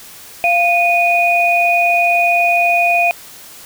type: tone pair together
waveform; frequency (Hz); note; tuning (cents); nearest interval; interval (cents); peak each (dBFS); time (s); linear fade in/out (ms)
sine; 693.9 / 2470; F5 / D#7; -11 / -13; octave + minor seventh; 2198; -13; 0.44-3.11; 0
effects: white hiss -37 dBFS RMS until 3.65 s